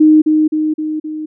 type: tone with echo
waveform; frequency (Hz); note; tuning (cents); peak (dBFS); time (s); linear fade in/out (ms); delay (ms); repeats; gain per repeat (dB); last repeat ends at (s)
sine; 309.1; D#4; -11; -4; 0-0.22; 10; 260; 4; -4; 1.26
effects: none